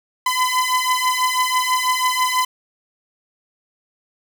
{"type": "beating tone pair", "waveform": "sawtooth", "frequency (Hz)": [1010, 1016.1], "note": ["B5", "B5"], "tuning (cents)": [39, 49], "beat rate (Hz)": 6.1, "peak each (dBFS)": -16, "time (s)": [0.26, 2.45], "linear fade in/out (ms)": 5, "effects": []}